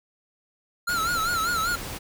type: tone with vibrato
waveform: square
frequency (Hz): 1365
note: F6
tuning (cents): -40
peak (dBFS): -24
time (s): 0.87-1.76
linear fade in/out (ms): 10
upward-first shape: sine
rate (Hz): 5.1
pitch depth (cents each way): 98
type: noise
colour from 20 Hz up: pink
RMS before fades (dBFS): -35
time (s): 0.88-1.99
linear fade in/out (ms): 20
effects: none